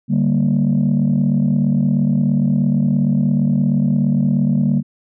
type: chord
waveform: sine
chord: G minor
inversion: second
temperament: equal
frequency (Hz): 146.83 / 196 / 233.1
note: D3 / G3 / Bb3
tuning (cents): 0 / 0 / 0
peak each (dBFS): -16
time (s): 0.08-4.83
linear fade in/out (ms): 50
effects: tanh soft clip ceiling -8 dBFS